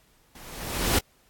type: noise with level ramp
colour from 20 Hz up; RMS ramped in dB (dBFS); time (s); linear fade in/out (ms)
pink; -47 to -21; 0.35-0.99; 5
effects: pink hiss -62 dBFS RMS until 1.29 s + AAC 64 kbps